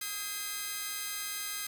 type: tone cluster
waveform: 5% pulse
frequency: 1263 / 1610 / 2058 Hz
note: D#6 / G6 / C7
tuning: +26 / +46 / -29 cents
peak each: -29 dBFS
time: 0.01-1.67 s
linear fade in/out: 5 ms
effects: 8-bit